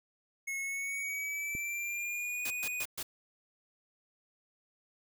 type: tone with pitch glide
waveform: square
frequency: 2181 to 2477 Hz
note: C#7 to D#7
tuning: -29 to -8 cents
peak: -35 dBFS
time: 0.47-2.84 s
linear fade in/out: 10 ms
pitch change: +221 cents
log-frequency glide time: 0.59-2.48 s
type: click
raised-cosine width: 3 ms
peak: -30 dBFS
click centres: 1.551 s
type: noise bursts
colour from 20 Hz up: white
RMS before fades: -38 dBFS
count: 4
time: 2.45-3.03 s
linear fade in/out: 5 ms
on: 55 ms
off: 120 ms
effects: none